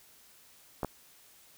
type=clicks; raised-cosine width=1 ms; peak=-18 dBFS; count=2; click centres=0.832 / 0.847 s; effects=white hiss -59 dBFS RMS until 1.57 s